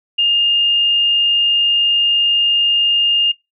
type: tone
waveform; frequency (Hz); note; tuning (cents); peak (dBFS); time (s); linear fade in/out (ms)
sine; 2823; F7; +18; -11; 0.18-3.32; 10
effects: noise-tail reverb RT60 0.2 s tail -23 dB re dry